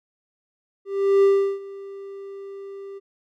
triangle tone with ADSR envelope, 394.5 Hz, G4, 11 cents sharp, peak -10 dBFS, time 0.85-3 s, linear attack 380 ms, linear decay 360 ms, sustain -22 dB, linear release 27 ms, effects none

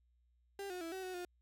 35% pulse tone with pitch steps, 397.1 / 362 / 330.2 / 378 / 369.5 / 355.6 Hz, G4 / F#4 / E4 / F#4 / F#4 / F4, +22 / -38 / +3 / +37 / -2 / +31 cents, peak -40 dBFS, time 0.59-1.25 s, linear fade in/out 2 ms, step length 110 ms, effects added 60 Hz sine -70 dBFS peak until 1.41 s

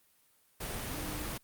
sine tone in noise, 300.6 Hz, D4, 40 cents sharp, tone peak -43 dBFS, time 0.93-1.26 s, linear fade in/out 10 ms, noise pink, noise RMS -38 dBFS, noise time 0.6-1.38 s, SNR -8 dB, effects white hiss -68 dBFS RMS until 1.43 s + Opus 32 kbps

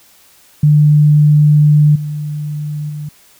sine tone with level steps, 149.3 Hz, D3, 29 cents sharp, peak -5 / -18 / -21 dBFS, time 0.63-3.09 s, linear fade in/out 5 ms, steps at 1.95 / 2.89 s, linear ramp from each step 10 ms, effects white hiss -47 dBFS RMS until 3.39 s

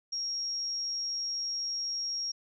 sine tone, 5588 Hz, F8, in tune, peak -31 dBFS, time 0.12-2.32 s, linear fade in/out 10 ms, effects none

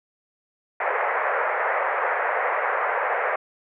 pink band-pass noise, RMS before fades -24 dBFS, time 0.8-3.36 s, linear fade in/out 5 ms, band 480 to 2100 Hz, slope 48 dB/octave, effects none

